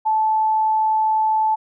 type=tone; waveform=sine; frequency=872 Hz; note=A5; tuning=16 cents flat; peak=-15 dBFS; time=0.05-1.56 s; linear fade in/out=20 ms; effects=none